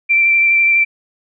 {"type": "tone with vibrato", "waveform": "sine", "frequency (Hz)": 2349, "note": "D7", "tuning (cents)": 0, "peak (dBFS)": -9, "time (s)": [0.09, 0.85], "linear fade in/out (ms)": 20, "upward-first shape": "sine", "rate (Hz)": 12, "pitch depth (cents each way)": 13, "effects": []}